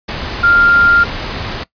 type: tone in noise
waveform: sine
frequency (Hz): 1396.9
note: F6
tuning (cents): 0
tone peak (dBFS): -6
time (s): 0.43-1.04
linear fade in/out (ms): 10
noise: pink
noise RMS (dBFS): -22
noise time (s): 0.08-1.64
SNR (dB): +13
effects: noise-tail reverb RT60 0.1 s tail -19 dB re dry + resampled to 11025 Hz